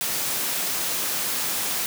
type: high-pass noise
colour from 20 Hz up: white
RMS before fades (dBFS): -26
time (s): 0.01-1.86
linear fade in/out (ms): 0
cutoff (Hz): 120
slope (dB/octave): 24
effects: none